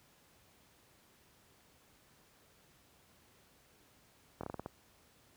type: slowing click train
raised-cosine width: 1 ms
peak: -26 dBFS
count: 7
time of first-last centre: 4.41-4.661 s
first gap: 24 ms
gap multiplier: 1.22
effects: pink hiss -66 dBFS RMS until 5.36 s + high-pass 60 Hz 12 dB/octave